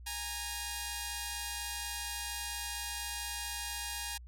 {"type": "tone pair together", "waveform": "5% pulse", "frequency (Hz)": [823.8, 932.3], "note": ["G#5", "A#5"], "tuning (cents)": [-14, 0], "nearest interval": "major second", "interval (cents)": 214, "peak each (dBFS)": -28, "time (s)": [0.06, 4.18], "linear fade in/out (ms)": 10, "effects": ["added 60 Hz sine -47 dBFS peak until 4.27 s"]}